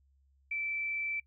sine tone with frequency modulation, 2326 Hz, D7, 17 cents flat, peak -32 dBFS, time 0.51-1.2 s, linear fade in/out 5 ms, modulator 35.3 Hz, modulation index 0.35, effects noise-tail reverb RT60 0.1 s tail -26 dB re dry + added 68 Hz sine -65 dBFS peak until 1.26 s

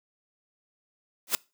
white noise with exponential growth, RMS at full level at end -19 dBFS, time 1.27-1.35 s, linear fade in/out 1 ms, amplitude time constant 17 ms, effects noise-tail reverb RT60 0.3 s tail -24 dB re dry + high-pass 200 Hz 12 dB/octave

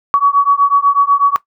sine beating tone pair, 1126 / 1134.1 Hz, C#6 / C#6, +27 / +39 cents, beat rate 8.1 Hz, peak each -11 dBFS, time 0.14-1.36 s, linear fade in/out 0 ms, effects noise-tail reverb RT60 0.1 s tail -17 dB re dry

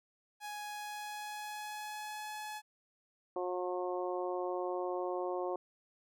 sawtooth tone with pitch glide, 834 to 850.5 Hz, G#5 to G#5, +7 to +41 cents, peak -37 dBFS, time 0.4-2.62 s, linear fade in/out 50 ms, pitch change +34 cents, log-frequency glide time 0.67-2.34 s
harmonic tone, 180.4 Hz, F#3, 44 cents flat, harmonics 2 / 3 / 4 / 5 / 6, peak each -37 / -39 / -41 / -45 / -45 dBFS, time 3.36-5.56 s, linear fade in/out 2 ms
effects none

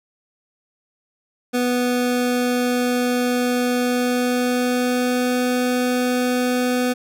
25% pulse tone with pitch glide, 246.8 to 249.2 Hz, B3 to B3, -1 to +16 cents, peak -14 dBFS, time 1.53-6.94 s, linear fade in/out 20 ms, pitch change +17 cents, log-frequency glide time 3.77-5.4 s, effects none

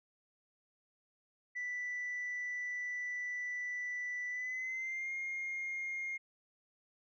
sine tone with pitch glide, 1975.5 to 2130 Hz, B6 to C7, 0 to +30 cents, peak -35 dBFS, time 1.55-6.18 s, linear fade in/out 20 ms, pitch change +130 cents, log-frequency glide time 4.29-5.12 s, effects tanh soft clip ceiling -34 dBFS

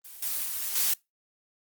blue noise with level steps, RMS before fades -45 / -30 / -32 / -25 dBFS, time 0.04-0.94 s, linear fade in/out 10 ms, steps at 0.22 / 0.44 / 0.75 s, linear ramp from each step 5 ms, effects noise-tail reverb RT60 0.2 s tail -23 dB re dry + Opus 24 kbps

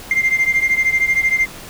sine beating tone pair, 2095 / 2108 Hz, C7 / C7, +2 / +12 cents, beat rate 13 Hz, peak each -14 / -16 dBFS, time 0.11-1.46 s, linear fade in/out 2 ms, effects tanh soft clip ceiling -9 dBFS + pink hiss -35 dBFS RMS until 1.69 s

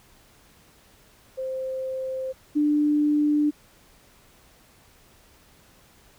sine tone pair in turn, 523.3 / 296.8 Hz, C5 / D4, 0 / +18 cents, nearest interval minor seventh, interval 982 cents, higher first, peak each -27 / -18 dBFS, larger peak second, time 1.37-2.33 / 2.55-3.51 s, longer neither, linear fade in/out 20 ms, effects pink hiss -56 dBFS RMS until 6.18 s

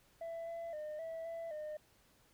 sine tone with pitch steps, 665 / 671 / 608 / 654 / 665 / 609 Hz, E5 / E5 / D#5 / E5 / E5 / D#5, +15 / +31 / -40 / -14 / +15 / -37 cents, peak -38 dBFS, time 0.21-1.77 s, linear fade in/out 5 ms, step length 260 ms, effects tanh soft clip ceiling -40 dBFS + pink hiss -69 dBFS RMS until 2.33 s

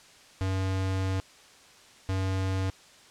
square tone pair in turn, 95 / 95 Hz, F#2 / F#2, +46 / +46 cents, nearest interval unison, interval 0 cents, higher neither, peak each -27 dBFS, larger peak neither, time 0.41-1.2 / 2.09-2.7 s, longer first, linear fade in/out 0 ms, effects white hiss -54 dBFS RMS until 3.1 s + low-pass 7000 Hz 12 dB/octave

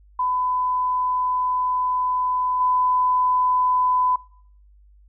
sine tone with level steps, 1004 Hz, B5, 28 cents sharp, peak -19 / -16 dBFS, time 0.19-4.16 s, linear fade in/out 5 ms, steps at 2.6 s, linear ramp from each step 10 ms, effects noise-tail reverb RT60 0.6 s tail -24 dB re dry + added 50 Hz sine -49 dBFS peak until 5.08 s

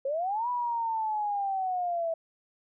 sine linear two-way sweep, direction up then down, 523.3 to 987.8 to 650 Hz, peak -27 dBFS, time 0.05-2.14 s, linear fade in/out 5 ms, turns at 0.49 s, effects none

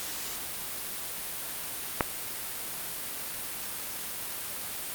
click, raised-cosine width 0.5 ms, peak -7 dBFS, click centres 2.008 s, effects white hiss -36 dBFS RMS until 4.94 s + Opus 48 kbps

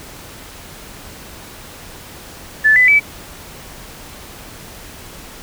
sine tone with pitch steps, 1743 / 2002 / 2300 Hz, A6 / B6 / D7, -17 / +23 / -37 cents, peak -7 dBFS, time 2.64-3 s, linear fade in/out 20 ms, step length 120 ms, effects pink hiss -36 dBFS RMS until 5.42 s

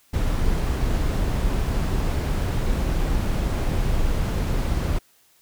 brown noise, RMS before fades -22 dBFS, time 0.13-4.99 s, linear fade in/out 10 ms, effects white hiss -59 dBFS RMS until 5.41 s

